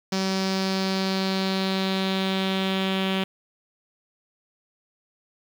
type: tone with low-pass filter sweep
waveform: sawtooth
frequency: 190.9 Hz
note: G3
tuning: 46 cents flat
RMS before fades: -25 dBFS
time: 0.12-3.24 s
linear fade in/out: 5 ms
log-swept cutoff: 5300 to 3200 Hz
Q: 4
effects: 7-bit